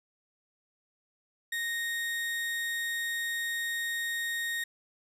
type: tone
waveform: 35% pulse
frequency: 1860 Hz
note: A#6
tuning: 4 cents flat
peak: -29 dBFS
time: 1.52-4.64 s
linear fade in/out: 5 ms
effects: resampled to 32000 Hz + 10-bit